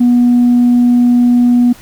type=tone; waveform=sine; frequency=243.2 Hz; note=B3; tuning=26 cents flat; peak=-4 dBFS; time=0-1.73 s; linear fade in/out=10 ms; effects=tanh soft clip ceiling -3 dBFS + pink hiss -39 dBFS RMS until 1.81 s